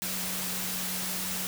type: tone in noise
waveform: sine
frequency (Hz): 184.5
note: F#3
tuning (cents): -5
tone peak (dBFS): -40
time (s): 0.02-1.47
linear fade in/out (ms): 0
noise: white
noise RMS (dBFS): -33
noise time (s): 0.02-1.47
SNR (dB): -10
effects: none

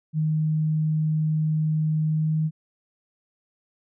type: tone with pitch glide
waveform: sine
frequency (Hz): 155.56 to 156.73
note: D#3 to D#3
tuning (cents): 0 to +13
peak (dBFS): -20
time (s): 0.13-2.51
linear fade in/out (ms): 50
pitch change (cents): +13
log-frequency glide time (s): 2.06-2.4
effects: none

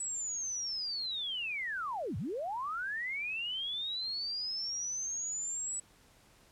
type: linear two-way sweep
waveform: sine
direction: down then up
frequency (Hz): 7920 to 81.2 to 7920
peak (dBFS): -34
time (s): 0-5.8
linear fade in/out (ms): 5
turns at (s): 2.17
effects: pink hiss -63 dBFS RMS until 6.51 s + low-pass 12000 Hz 12 dB/octave

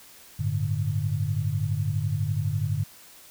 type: chord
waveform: sine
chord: G suspended second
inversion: none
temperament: equal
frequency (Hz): 98 / 110 / 146.83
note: G2 / A2 / D3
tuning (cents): 0 / 0 / 0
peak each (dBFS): -28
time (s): 0.39-2.84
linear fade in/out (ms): 10
effects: white hiss -50 dBFS RMS until 3.3 s

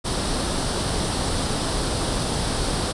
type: noise with comb filter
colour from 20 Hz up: pink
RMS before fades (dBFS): -24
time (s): 0.04-2.93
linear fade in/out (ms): 20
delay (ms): 0.22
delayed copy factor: +0.5
effects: resampled to 24000 Hz

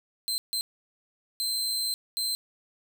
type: tone bursts at uneven times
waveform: sawtooth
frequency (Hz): 4107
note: C8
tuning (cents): -33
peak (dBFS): -24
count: 4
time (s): 0.28-0.38 / 0.53-0.61 / 1.4-1.94 / 2.17-2.35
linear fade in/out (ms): 0
effects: none

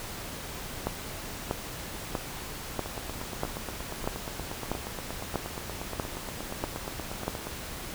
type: two click trains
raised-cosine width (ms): 1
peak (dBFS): -14 / -21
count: 11 / 40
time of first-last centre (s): 0.87-7.28 / 2.86-7.47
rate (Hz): 1.56 / 8.46
effects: pink hiss -39 dBFS RMS until 7.94 s

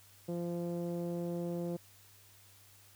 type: tone with low-pass filter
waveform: sawtooth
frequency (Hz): 172.6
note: F3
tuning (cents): -20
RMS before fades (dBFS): -37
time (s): 0.28-1.77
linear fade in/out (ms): 10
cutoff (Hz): 490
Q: 2.2
effects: added 99 Hz sine -64 dBFS peak until 2.95 s + white hiss -61 dBFS RMS until 2.95 s

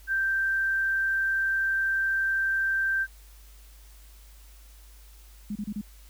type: tone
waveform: sine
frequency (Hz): 1568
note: G6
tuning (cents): 0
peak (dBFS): -23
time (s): 0.07-3.07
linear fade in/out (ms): 50
type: tone bursts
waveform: sine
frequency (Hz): 207.7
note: G#3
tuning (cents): 0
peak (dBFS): -29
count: 4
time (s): 5.5-5.813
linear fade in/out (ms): 5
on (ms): 55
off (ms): 31
effects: added 51 Hz sine -48 dBFS peak until 6.09 s + white hiss -57 dBFS RMS until 6.09 s

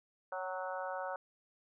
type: harmonic tone with a mistuned harmonic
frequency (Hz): 185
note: F#3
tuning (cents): 0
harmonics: 3 / 4 / 5 / 6 / 7 / 8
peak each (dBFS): -41 / -43 / -44 / -49 / -46 / -46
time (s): 0.32-1.16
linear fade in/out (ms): 2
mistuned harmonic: 4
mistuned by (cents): +24
effects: none

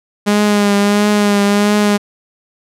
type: tone with vibrato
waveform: sawtooth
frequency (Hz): 205.2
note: G#3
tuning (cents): -21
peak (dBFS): -6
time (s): 0.26-1.98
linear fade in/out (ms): 20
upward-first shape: triangle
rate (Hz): 1.5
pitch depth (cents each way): 34
effects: low-pass 11000 Hz 12 dB/octave

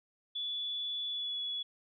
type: tone with pitch glide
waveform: sine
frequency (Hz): 3439 to 3392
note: A7 to G#7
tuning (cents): -40 to +36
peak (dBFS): -34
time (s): 0.35-1.63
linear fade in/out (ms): 10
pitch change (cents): -24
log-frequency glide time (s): 1.09-1.4
effects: none

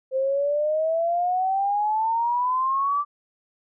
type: exponential sweep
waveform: sine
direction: up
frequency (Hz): 520 to 1174.7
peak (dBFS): -20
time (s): 0.11-3.05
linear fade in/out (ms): 50
effects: none

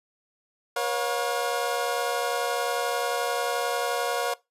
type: tone cluster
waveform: 25% pulse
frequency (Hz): 479.8 / 551 / 714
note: A#4 / C#5 / F5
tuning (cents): +50 / -11 / +38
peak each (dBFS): -26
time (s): 0.76-4.34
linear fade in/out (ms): 5
effects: noise-tail reverb RT60 0.2 s tail -20 dB re dry + resampled to 32000 Hz

